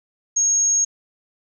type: tone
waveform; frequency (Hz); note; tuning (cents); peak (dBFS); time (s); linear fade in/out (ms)
sine; 6550; G#8; -25; -15; 0.36-0.85; 10
effects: none